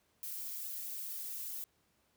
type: noise with flanger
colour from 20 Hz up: violet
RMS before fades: -42 dBFS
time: 0.23-1.64 s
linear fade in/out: 0 ms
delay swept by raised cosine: 1.6 to 4.1 ms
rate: 2.2 Hz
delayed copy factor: +0.75
effects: pink hiss -74 dBFS RMS until 2.16 s + high-pass 60 Hz 12 dB/octave